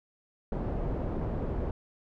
pink low-pass noise, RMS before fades -32 dBFS, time 0.52-1.71 s, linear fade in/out 2 ms, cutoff 580 Hz, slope 12 dB/octave, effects none

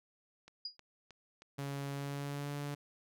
click train, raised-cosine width 0.2 ms, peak -37 dBFS, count 4, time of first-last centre 0.48-1.42 s, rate 3.19 Hz
sine tone with exponential decay, 4886 Hz, D#8, 32 cents flat, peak -35 dBFS, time 0.65-0.77 s, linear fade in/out 5 ms, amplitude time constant 24 ms
sawtooth tone with pitch glide, 140 to 144.1 Hz, C#3 to D3, +18 to -33 cents, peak -34 dBFS, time 1.58-2.75 s, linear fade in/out 10 ms, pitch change +49 cents, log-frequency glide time 1.92-2.54 s
effects none

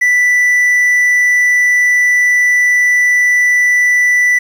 triangle tone, 1975.5 Hz, B6, in tune, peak -6 dBFS, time 0.01-4.39 s, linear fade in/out 10 ms, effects 7-bit

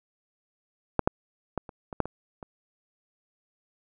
clicks, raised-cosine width 1 ms, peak -7 / -6 / -14 / -27 / -22 / -8 / -21 / -25 dBFS, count 8, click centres 0.993 / 1.075 / 1.577 / 1.692 / 1.928 / 2.003 / 2.056 / 2.428 s, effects none

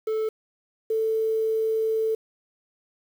triangle / sine tone pair in turn, 437.8 / 442.6 Hz, A4 / A4, -9 / +10 cents, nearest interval unison, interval 19 cents, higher second, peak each -21 dBFS, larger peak neither, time 0.07-0.29 / 0.9-2.15 s, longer second, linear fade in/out 5 ms, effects 8-bit

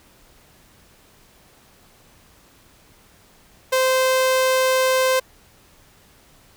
sawtooth tone, 519 Hz, C5, 14 cents flat, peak -12 dBFS, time 3.72-5.2 s, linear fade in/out 10 ms, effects pink hiss -53 dBFS RMS until 6.56 s

